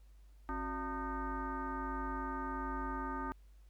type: tone with frequency modulation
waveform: sine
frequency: 587.3 Hz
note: D5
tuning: in tune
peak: -36 dBFS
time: 0.49-3.32 s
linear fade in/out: 0 ms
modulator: 318 Hz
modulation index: 2.6
effects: added 50 Hz sine -56 dBFS peak until 3.69 s + pink hiss -75 dBFS RMS until 3.69 s